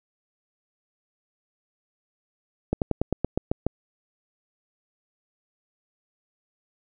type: slowing click train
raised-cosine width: 2 ms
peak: -9 dBFS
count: 9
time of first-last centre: 2.73-3.666 s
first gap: 88 ms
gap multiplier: 1.08
effects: none